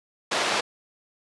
pink band-pass noise, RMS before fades -25 dBFS, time 0.31-0.61 s, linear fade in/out 10 ms, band 490 to 5200 Hz, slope 12 dB/octave, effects resampled to 24000 Hz

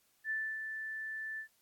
sine tone with ADSR envelope, 1760 Hz, A6, in tune, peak -32 dBFS, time 0.24-1.48 s, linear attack 62 ms, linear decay 280 ms, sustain -6 dB, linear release 93 ms, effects white hiss -72 dBFS RMS until 1.61 s + AAC 64 kbps

